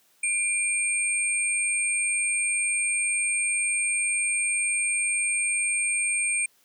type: tone pair together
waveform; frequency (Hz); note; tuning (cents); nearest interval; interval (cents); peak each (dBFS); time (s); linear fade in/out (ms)
sine; 2382 / 8600; D7 / C9; +24 / +47; octave + minor seventh; 2223; -26 / -25; 0.23-6.46; 5
effects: white hiss -63 dBFS RMS until 6.64 s + high-pass 150 Hz 12 dB/octave